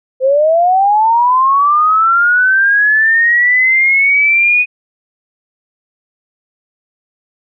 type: linear sweep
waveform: sine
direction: up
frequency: 509 to 2489 Hz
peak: -7 dBFS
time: 0.2-4.66 s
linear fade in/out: 50 ms
effects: none